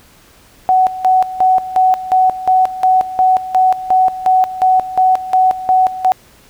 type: tone with tremolo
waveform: sine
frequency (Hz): 747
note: F#5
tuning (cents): +16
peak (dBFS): -7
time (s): 0.69-6.12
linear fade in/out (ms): 0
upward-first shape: square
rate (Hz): 2.8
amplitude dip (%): 80
effects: pink hiss -46 dBFS RMS until 6.49 s